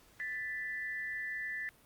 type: tone pair together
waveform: sine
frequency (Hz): 1760 / 1984.1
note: A6 / B6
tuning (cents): 0 / +7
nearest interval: major second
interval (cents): 207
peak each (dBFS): -38 / -40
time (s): 0.2-1.69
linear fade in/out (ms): 0
effects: pink hiss -63 dBFS RMS until 1.85 s + Opus 48 kbps